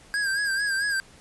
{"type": "tone with vibrato", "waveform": "square", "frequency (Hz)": 1617, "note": "G#6", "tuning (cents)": -47, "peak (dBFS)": -24, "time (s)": [0.14, 1], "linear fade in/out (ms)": 0, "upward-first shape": "sine", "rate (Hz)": 4.5, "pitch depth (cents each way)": 62, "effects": ["pink hiss -52 dBFS RMS until 1.2 s", "resampled to 24000 Hz"]}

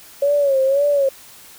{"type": "tone with vibrato", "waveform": "sine", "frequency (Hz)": 554.4, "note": "C#5", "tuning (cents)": 0, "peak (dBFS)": -13, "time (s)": [0.22, 1.09], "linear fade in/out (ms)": 5, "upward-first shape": "sine", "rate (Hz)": 1.9, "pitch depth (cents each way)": 82, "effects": ["white hiss -43 dBFS RMS until 1.58 s"]}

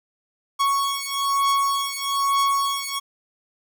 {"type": "beating tone pair", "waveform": "45% pulse", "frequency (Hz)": [1108.7, 1109.8], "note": ["C#6", "C#6"], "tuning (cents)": [0, 2], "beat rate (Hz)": 1.1, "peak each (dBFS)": -23, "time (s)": [0.59, 3], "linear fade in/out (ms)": 20, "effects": []}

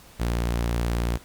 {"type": "tone", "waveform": "sawtooth", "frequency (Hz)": 58.5, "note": "A#1", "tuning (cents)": 7, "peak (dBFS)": -19, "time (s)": [0.19, 1.18], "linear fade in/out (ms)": 20, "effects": ["pink hiss -50 dBFS RMS until 1.24 s", "Opus 48 kbps"]}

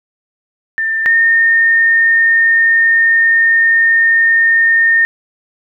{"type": "tone pair in turn", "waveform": "sine", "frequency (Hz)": [1791, 1827.6], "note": ["A6", "A#6"], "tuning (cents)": [30, -35], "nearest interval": "unison", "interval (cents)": 35, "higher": "second", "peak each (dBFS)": [-13, -7], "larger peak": "second", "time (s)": [[0.78, 1.06], [1.06, 5.05]], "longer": "second", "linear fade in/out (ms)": 0, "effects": []}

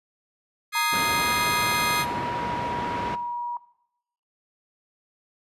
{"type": "chord", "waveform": "25% pulse", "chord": "Ab major", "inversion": "second", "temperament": "equal", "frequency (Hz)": [1244.5, 1661.2, 2093], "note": ["Eb6", "Ab6", "C7"], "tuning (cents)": [0, 0, 0], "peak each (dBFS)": [-22, -25, -23], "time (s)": [0.72, 2.06], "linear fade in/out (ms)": 50}
{"type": "tone with pitch glide", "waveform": "sine", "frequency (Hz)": [932.3, 959.6], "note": ["A#5", "A#5"], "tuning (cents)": [0, 50], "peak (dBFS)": -27, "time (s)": [0.75, 3.57], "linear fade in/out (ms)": 2, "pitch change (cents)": 50, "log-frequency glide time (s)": [1.08, 1.32]}
{"type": "band-pass noise", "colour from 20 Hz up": "pink", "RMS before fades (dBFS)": -32, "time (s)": [0.92, 3.16], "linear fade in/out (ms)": 20, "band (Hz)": [110, 2200], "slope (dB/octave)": 12}
{"effects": ["noise-tail reverb RT60 0.8 s tail -17 dB re dry", "resampled to 32000 Hz"]}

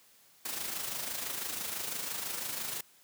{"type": "noise with amplitude modulation", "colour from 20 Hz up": "white", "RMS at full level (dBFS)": -35, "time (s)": [0.45, 2.81], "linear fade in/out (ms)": 5, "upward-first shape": "sine", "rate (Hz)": 26, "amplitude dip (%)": 50, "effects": ["white hiss -62 dBFS RMS until 3.03 s", "high-pass 100 Hz 12 dB/octave"]}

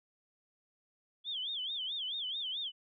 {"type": "tone with vibrato", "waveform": "sine", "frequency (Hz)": 3322, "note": "G#7", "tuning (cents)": 0, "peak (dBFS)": -35, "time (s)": [1.24, 2.72], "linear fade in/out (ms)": 50, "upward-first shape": "sine", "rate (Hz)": 4.6, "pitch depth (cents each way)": 190, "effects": []}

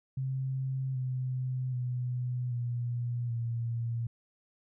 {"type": "tone with pitch steps", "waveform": "sine", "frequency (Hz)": [132.3, 128.24, 124.3, 120.48, 116.78], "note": ["C3", "C3", "B2", "B2", "A#2"], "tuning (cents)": [20, -34, 12, -42, 4], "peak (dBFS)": -30, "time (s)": [0.17, 4.07], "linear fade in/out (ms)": 5, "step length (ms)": 780, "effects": []}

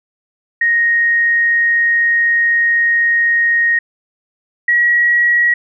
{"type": "tone pair in turn", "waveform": "sine", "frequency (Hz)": [1868, 1912.8], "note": ["A#6", "A#6"], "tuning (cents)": [3, 44], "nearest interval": "unison", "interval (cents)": 41, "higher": "second", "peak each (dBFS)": [-10, -9], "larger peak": "second", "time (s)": [[0.61, 3.79], [4.68, 5.54]], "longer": "first", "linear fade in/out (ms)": 5, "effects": []}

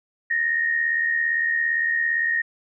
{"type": "tone pair together", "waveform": "sine", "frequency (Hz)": [1787.1, 1864.7], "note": ["A6", "A#6"], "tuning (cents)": [26, 0], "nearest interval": "minor second", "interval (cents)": 74, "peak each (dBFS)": [-28, -20], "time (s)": [0.3, 2.42], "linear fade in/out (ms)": 10, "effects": []}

